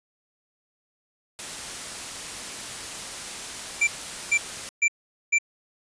white noise, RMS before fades -35 dBFS, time 1.39-4.69 s, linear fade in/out 0 ms
square tone bursts, 2349 Hz, D7, in tune, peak -18 dBFS, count 4, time 3.81-5.386 s, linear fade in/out 10 ms, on 64 ms, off 440 ms
effects resampled to 22050 Hz

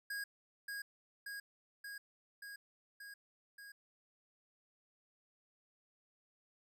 square tone with echo, 1640 Hz, G#6, 22 cents flat, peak -40 dBFS, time 0.1-0.24 s, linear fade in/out 5 ms, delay 580 ms, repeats 6, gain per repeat -2 dB, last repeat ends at 3.72 s, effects none

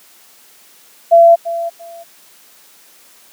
sine tone with echo, 676 Hz, E5, 43 cents sharp, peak -3 dBFS, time 1.11-1.36 s, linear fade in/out 20 ms, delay 340 ms, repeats 2, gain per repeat -14 dB, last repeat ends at 2.04 s, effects white hiss -46 dBFS RMS until 3.32 s + high-pass 200 Hz 12 dB/octave

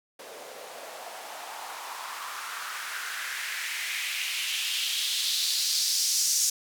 blue noise with band-pass filter sweep, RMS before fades -31 dBFS, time 0.19-6.5 s, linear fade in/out 5 ms, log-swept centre 470 to 6200 Hz, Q 2.7, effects none

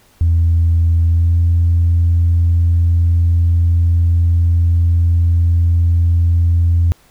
sine tone with pitch glide, 83.5 to 85.01 Hz, E2 to F2, +23 to -46 cents, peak -8 dBFS, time 0.21-6.92 s, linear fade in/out 0 ms, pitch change +31 cents, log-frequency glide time 1.07-1.37 s, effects tanh soft clip ceiling -6 dBFS + pink hiss -51 dBFS RMS until 7.1 s

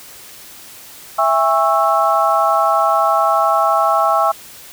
harmonic tone with a mistuned harmonic, 220 Hz, A3, in tune, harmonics 3 / 4 / 5 / 6, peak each -17 / -17 / -17 / -17 dBFS, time 1.18-4.32 s, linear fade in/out 10 ms, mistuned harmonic 4, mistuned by -140 cents, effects white hiss -38 dBFS RMS until 4.72 s

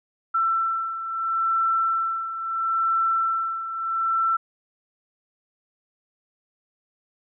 sine beating tone pair, 1339 / 1339.75 Hz, E6 / E6, +27 / +28 cents, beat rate 0.75 Hz, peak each -22 / -28 dBFS, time 0.34-4.37 s, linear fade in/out 10 ms, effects none

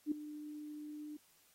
sine tone with ADSR envelope, 299.6 Hz, D4, 35 cents sharp, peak -29 dBFS, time 0.06-1.17 s, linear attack 56 ms, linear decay 5 ms, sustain -15 dB, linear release 7 ms, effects white hiss -69 dBFS RMS until 1.54 s + AAC 48 kbps

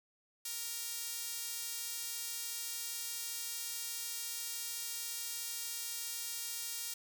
sawtooth tone with high-pass filter, 466.2 Hz, A#4, in tune, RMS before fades -41 dBFS, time 0.45-6.94 s, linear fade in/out 5 ms, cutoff 5700 Hz, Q 0.61, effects none

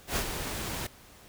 pink noise with ADSR envelope, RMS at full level -28 dBFS, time 0.07-0.87 s, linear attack 94 ms, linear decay 74 ms, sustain -7 dB, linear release 6 ms, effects pink hiss -54 dBFS RMS until 1.28 s

